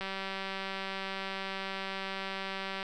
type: click train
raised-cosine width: 0.3 ms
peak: -21 dBFS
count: 545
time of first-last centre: 0.01-2.829 s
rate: 193 Hz
effects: none